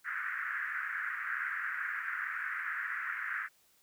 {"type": "band-pass noise", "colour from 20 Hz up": "pink", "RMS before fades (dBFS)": -37, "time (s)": [0.04, 3.49], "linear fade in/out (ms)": 50, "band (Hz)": [1400, 1900], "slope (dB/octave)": 48, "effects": ["white hiss -68 dBFS RMS until 3.82 s"]}